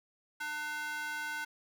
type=tone with high-pass filter; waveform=square; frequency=300 Hz; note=D4; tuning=37 cents sharp; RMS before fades=-38 dBFS; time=0.4-1.45 s; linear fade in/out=10 ms; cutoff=1300 Hz; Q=4.2; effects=none